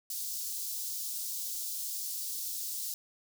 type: high-pass noise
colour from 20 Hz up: white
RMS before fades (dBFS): -37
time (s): 0.1-2.94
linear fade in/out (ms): 2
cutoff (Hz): 4400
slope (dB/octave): 24
effects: none